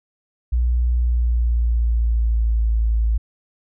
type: tone with pitch glide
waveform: sine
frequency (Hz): 60.2 to 55.52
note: B1 to A1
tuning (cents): -44 to +16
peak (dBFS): -15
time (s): 0.52-3.18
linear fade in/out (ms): 10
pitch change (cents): -140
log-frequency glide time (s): 0.93-2.66
effects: none